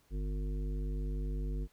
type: harmonic tone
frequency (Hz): 50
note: G1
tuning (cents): +35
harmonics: 1 / 3 / 5 / 7 / 9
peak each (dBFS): -33 / -43 / -47 / -50 / -52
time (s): 0.1-1.68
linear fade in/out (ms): 50
effects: pink hiss -69 dBFS RMS until 1.72 s